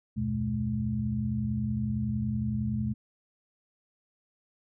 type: tone cluster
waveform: sine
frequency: 76 / 91.5 / 122.4 / 213.1 Hz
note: D#2 / F#2 / B2 / G#3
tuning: -40 / -19 / -15 / +45 cents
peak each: -38 / -38 / -31 / -30 dBFS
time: 0.16-2.94 s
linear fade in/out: 20 ms
effects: none